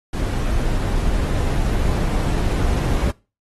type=noise with level ramp; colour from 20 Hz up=brown; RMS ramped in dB=-21 to -18 dBFS; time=0.13-3.11 s; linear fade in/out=5 ms; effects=noise-tail reverb RT60 0.3 s tail -22 dB re dry + AAC 32 kbps